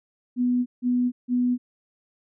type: tone bursts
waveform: sine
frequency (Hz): 246.9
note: B3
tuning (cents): 0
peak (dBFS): -19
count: 3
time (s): 0.36-1.58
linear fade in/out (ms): 50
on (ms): 300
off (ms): 160
effects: none